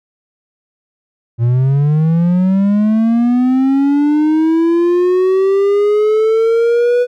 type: linear sweep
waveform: triangle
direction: up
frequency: 114.8 to 493.9 Hz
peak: -7 dBFS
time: 1.38-7.07 s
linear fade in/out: 50 ms
effects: none